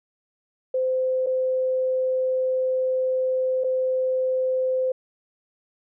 sine tone with dropouts, 516 Hz, C5, 24 cents flat, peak -20 dBFS, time 0.74-4.92 s, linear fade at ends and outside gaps 5 ms, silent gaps 1.263-1.268 / 3.638-3.643 s, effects none

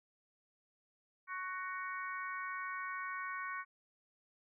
harmonic tone with a mistuned harmonic, 372.3 Hz, F#4, 11 cents sharp, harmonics 3 / 4 / 5 / 6, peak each -42 / -44 / -46 / -48 dBFS, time 1.27-3.65 s, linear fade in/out 50 ms, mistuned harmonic 3, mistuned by -16 cents, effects none

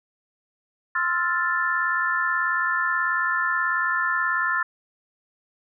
sine chord, F major seventh, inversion second, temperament equal, 1046.5 / 1318.5 / 1396.9 / 1760 Hz, C6 / E6 / F6 / A6, 0 / 0 / 0 / 0 cents, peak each -28 / -29 / -26 / -24 dBFS, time 0.95-4.63 s, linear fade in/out 5 ms, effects none

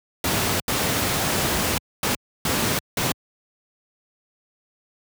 pink noise bursts at uneven times, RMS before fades -22 dBFS, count 5, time 0.24-0.6 / 0.68-1.78 / 2.03-2.15 / 2.45-2.79 / 2.97-3.12 s, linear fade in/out 2 ms, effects high-pass 80 Hz 12 dB/octave

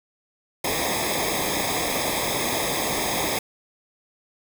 pink noise with comb filter, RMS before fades -25 dBFS, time 0.64-3.39 s, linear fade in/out 5 ms, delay 0.69 ms, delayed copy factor -0.95, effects none

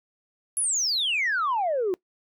sine exponential sweep, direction down, 11050 to 349.2 Hz, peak -21 dBFS, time 0.57-1.94 s, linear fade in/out 0 ms, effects noise-tail reverb RT60 0.1 s tail -23 dB re dry + tanh soft clip ceiling -19 dBFS

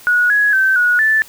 sine tone with pitch steps, 1458 / 1673 / 1547 / 1457 / 1756 Hz, F#6 / G#6 / G6 / F#6 / A6, -26 / +12 / -23 / -27 / -4 cents, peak -10 dBFS, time 0.07-1.22 s, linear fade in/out 0 ms, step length 230 ms, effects white hiss -41 dBFS RMS until 1.28 s

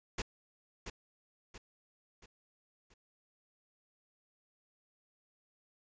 pink noise with echo, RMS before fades -36 dBFS, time 0.18-0.22 s, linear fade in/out 5 ms, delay 680 ms, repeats 4, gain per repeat -7 dB, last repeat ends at 2.94 s, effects resampled to 16000 Hz

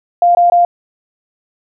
sine tone bursts, 698.5 Hz, F5, in tune, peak -6 dBFS, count 3, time 0.22-0.65 s, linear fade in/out 2 ms, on 130 ms, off 20 ms, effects none

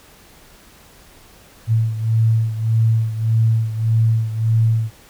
sine beating tone pair, 111.9 / 113.6 Hz, A2 / A#2, +30 / -44 cents, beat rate 1.7 Hz, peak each -15 / -20 dBFS, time 1.67-4.91 s, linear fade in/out 50 ms, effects pink hiss -47 dBFS RMS until 5.09 s

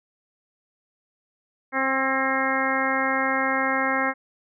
harmonic tone with a mistuned harmonic, 265.9 Hz, C4, 28 cents sharp, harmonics 1 / 2 / 3 / 4 / 5 / 6 / 7 / 8, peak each -29 / -29 / -29 / -29 / -29 / -29 / -29 / -29 dBFS, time 1.72-4.14 s, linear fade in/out 50 ms, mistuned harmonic 6, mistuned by +22 cents, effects none

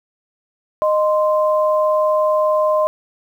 sine tone pair together, 617 / 1041.9 Hz, D#5 / C6, -15 / -8 cents, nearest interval major sixth, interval 907 cents, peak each -14 / -19 dBFS, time 0.82-2.87 s, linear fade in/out 0 ms, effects 8-bit

